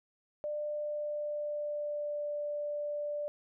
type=tone with pitch glide; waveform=sine; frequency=596 to 588.5 Hz; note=D5 to D5; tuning=+25 to +3 cents; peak=-33 dBFS; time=0.44-3.28 s; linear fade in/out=0 ms; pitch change=-22 cents; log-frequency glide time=0.7-2.25 s; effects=none